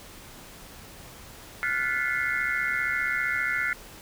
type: tone cluster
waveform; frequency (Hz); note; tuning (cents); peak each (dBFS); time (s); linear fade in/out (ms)
sine; 1400 / 1475 / 1745 / 2008 / 2141; F6 / F#6 / A6 / B6 / C7; +4 / -6 / -15 / +28 / +39; -31; 1.63-3.73; 0
effects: pink hiss -46 dBFS RMS until 4.01 s